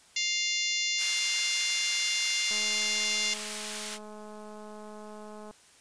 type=harmonic tone; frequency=700 Hz; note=F5; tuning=4 cents sharp; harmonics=3 / 4 / 5 / 6 / 7 / 8 / 9 / 10; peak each=-33 / -34 / -35 / -36 / -36 / -37 / -38 / -38 dBFS; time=0.16-3.34 s; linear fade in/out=5 ms
type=high-pass noise; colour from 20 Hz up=pink; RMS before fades=-37 dBFS; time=0.97-3.99 s; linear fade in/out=50 ms; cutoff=2100 Hz; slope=12 dB/octave
type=click train; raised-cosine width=1 ms; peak=-33 dBFS; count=637; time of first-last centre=2.51-5.51 s; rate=212 Hz
effects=white hiss -58 dBFS RMS until 5.8 s + resampled to 22050 Hz